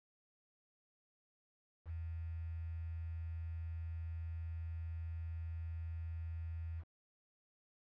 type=tone with quantisation; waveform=sine; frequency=82.41 Hz; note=E2; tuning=in tune; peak=-40 dBFS; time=1.85-6.84 s; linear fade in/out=50 ms; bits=10; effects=low-pass 2000 Hz 12 dB/octave